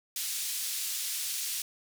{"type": "band-pass noise", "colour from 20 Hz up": "white", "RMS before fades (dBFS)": -34, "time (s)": [0.16, 1.62], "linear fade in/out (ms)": 2, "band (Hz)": [3100, 13000], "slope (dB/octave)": 12, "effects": []}